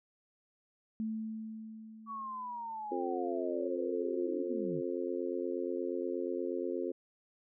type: tone with exponential decay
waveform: sine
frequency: 220 Hz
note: A3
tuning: in tune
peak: -32 dBFS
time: 1-3.44 s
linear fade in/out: 0 ms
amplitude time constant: 530 ms
type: linear sweep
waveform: sine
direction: down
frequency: 1137 to 135.4 Hz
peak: -38 dBFS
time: 2.06-4.82 s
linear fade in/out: 50 ms
type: harmonic tone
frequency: 88.4 Hz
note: F2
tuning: 22 cents sharp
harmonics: 3 / 4 / 5 / 6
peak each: -40 / -36 / -39 / -41 dBFS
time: 2.91-6.92 s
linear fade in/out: 10 ms
effects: none